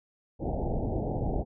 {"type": "low-pass noise", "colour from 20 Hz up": "pink", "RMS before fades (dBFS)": -30, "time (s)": [0.39, 1.45], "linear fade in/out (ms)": 50, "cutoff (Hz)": 830, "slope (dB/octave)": 96, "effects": []}